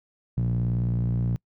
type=tone with band-pass filter; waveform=sawtooth; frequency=59 Hz; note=A#1; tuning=22 cents sharp; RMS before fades=-25 dBFS; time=0.37-1.36 s; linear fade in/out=0 ms; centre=140 Hz; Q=7.4; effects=noise-tail reverb RT60 0.1 s tail -26 dB re dry